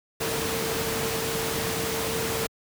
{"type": "tone in noise", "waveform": "sine", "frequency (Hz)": 451, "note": "A4", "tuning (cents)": 43, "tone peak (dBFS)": -31, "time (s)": [0.2, 2.47], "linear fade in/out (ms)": 10, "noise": "pink", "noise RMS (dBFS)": -28, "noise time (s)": [0.2, 2.47], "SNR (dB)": -6, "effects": ["high-pass 100 Hz 12 dB/octave"]}